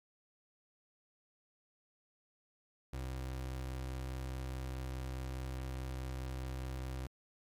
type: tone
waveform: 30% pulse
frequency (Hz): 64.8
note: C2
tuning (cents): -16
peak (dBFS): -36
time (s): 2.93-7.07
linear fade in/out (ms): 5
effects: MP3 96 kbps